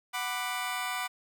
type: chord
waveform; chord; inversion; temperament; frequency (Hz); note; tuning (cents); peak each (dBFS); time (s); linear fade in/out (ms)
20% pulse; B minor; second; just; 740.8 / 987.8 / 1185.3; F#5 / B5 / D6; +2 / 0 / +16; -31; 0.13-1.08; 20
effects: none

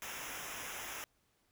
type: noise with comb filter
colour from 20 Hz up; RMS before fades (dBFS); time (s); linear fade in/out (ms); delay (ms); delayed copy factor
pink; -44; 0.02-1.04; 0; 0.23; -0.85
effects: pink hiss -75 dBFS RMS until 1.51 s

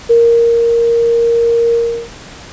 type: tone with ADSR envelope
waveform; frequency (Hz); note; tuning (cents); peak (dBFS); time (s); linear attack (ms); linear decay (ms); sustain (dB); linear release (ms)
sine; 466.2; A#4; 0; -4; 0.09-2.09; 18; 490; -4; 350
effects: pink hiss -33 dBFS RMS until 2.52 s + resampled to 16000 Hz

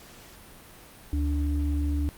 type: tone pair together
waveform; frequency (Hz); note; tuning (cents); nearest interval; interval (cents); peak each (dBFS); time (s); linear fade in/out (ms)
sine; 72.8 / 291.2; D2 / D4; -15 / -15; 2 octaves; 2400; -24 / -31; 1.13-2.09; 0
effects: pink hiss -49 dBFS RMS until 2.17 s + Opus 48 kbps

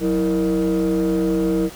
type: tone with frequency modulation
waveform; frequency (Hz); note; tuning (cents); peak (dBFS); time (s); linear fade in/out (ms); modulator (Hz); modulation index
sine; 325.6; E4; -21; -14; 0-1.7; 50; 141; 1.1
effects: tanh soft clip ceiling -15 dBFS + pink hiss -39 dBFS RMS until 1.75 s

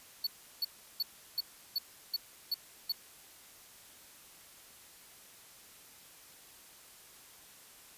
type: tone bursts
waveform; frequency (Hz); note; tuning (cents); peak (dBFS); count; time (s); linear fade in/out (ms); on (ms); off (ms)
square; 4435; C#8; 0; -30; 8; 0.24-2.922; 5; 29; 350
effects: white hiss -56 dBFS RMS until 7.97 s + resampled to 32000 Hz

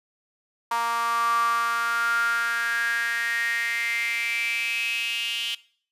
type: tone with high-pass filter sweep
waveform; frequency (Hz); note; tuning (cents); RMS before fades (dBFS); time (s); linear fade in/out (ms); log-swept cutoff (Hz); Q
sawtooth; 233.1; A#3; 0; -26; 0.71-5.55; 5; 1000 to 3000; 9.4
effects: noise-tail reverb RT60 0.5 s tail -19 dB re dry + resampled to 32000 Hz

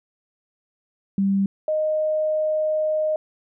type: tone pair in turn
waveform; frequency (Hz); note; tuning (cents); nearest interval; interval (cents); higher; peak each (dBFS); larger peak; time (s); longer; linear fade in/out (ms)
sine; 196.2 / 619.1; G3 / D#5; +2 / -9; octave + minor sixth; 1989; second; -17 / -19; first; 1.18-1.46 / 1.68-3.16; second; 2
effects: none

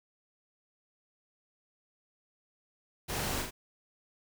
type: noise with echo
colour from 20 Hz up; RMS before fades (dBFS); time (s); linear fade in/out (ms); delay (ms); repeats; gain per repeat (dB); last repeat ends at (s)
pink; -36; 3.08-3.43; 20; 40; 2; -3; 3.51
effects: none

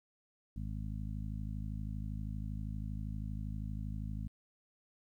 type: harmonic tone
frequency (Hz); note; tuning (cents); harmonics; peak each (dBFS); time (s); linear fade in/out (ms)
52.6; G#1; +23; 1 / 2 / 3 / 4 / 5; -40 / -42 / -46 / -46 / -53; 0.56-4.28; 5
effects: 12-bit

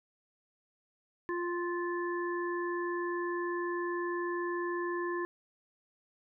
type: harmonic tone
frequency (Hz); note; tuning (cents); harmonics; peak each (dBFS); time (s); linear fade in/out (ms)
349.2; F4; 0; 1 / 3 / 5; -33 / -38 / -40; 1.29-5.25; 0
effects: none

